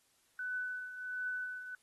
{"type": "tone with tremolo", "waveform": "sine", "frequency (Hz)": 1498, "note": "F#6", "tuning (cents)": 21, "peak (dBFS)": -34, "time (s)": [0.39, 1.75], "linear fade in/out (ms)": 2, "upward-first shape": "triangle", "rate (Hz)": 1.4, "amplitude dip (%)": 70, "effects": ["white hiss -72 dBFS RMS until 1.82 s", "AAC 32 kbps"]}